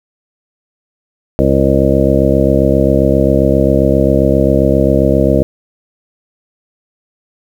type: harmonic tone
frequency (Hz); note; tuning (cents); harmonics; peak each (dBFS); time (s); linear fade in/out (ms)
67.5; C#2; -45; 1 / 2 / 3 / 4 / 5 / 7 / 8 / 9; -16 / -16 / -16 / -16 / -16 / -16 / -16 / -16; 1.39-5.43; 0
effects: 7-bit